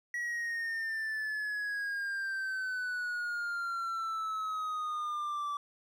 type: exponential sweep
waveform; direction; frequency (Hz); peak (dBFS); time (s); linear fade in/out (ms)
triangle; down; 1927 to 1156; -31; 0.14-5.57; 2
effects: none